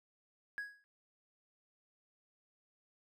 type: tone with exponential decay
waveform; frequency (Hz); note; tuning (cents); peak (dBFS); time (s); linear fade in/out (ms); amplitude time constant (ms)
triangle; 1661.2; G#6; 0; -32; 0.58-0.84; 0; 56
effects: tanh soft clip ceiling -33 dBFS